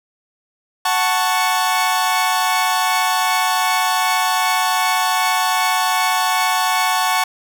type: chord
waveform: sawtooth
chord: F# minor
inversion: none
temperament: equal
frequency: 740 / 880 / 1108.7 Hz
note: F#5 / A5 / C#6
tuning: 0 / 0 / 0 cents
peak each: -16 dBFS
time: 0.85-7.24 s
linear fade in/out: 5 ms
effects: none